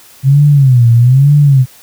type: tone with vibrato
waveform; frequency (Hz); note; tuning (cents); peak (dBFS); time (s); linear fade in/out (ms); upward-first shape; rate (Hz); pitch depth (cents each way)
sine; 130.81; C3; 0; -3; 0.23-1.66; 50; sine; 1.1; 200
effects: white hiss -40 dBFS RMS until 1.82 s